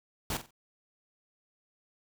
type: noise with echo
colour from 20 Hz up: pink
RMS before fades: -33 dBFS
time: 0.3-0.37 s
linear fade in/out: 2 ms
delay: 46 ms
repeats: 3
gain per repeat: -11 dB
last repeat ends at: 0.508 s
effects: none